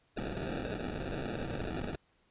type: noise with sample-and-hold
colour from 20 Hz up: blue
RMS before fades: -37 dBFS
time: 0.16-1.96 s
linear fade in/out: 10 ms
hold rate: 1050 Hz
effects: pink hiss -71 dBFS RMS until 2.3 s + resampled to 8000 Hz